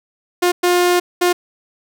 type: tone bursts at uneven times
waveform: sawtooth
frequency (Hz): 355.1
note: F4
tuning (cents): +29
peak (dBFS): -8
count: 3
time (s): 0.42-0.52 / 0.63-1 / 1.21-1.33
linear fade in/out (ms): 10
effects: none